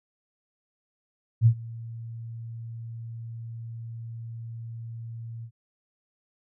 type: tone with ADSR envelope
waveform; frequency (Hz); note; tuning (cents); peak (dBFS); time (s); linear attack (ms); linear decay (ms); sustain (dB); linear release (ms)
sine; 115; A#2; -23; -12; 1.41-5.51; 52; 76; -23; 72
effects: none